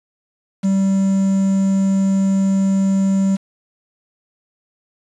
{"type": "tone with quantisation", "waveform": "triangle", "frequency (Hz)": 193.8, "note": "G3", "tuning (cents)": -20, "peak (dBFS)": -11, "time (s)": [0.63, 3.37], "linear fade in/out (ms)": 20, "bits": 6, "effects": ["resampled to 22050 Hz"]}